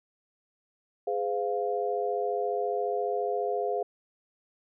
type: chord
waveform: sine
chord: F minor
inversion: first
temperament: equal with one note detuned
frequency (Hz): 415.3 / 509.8 / 698.5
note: Ab4 / C5 / F5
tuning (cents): 0 / -45 / 0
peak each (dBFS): -30 / -32 / -31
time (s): 1.07-3.83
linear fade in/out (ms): 5
effects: none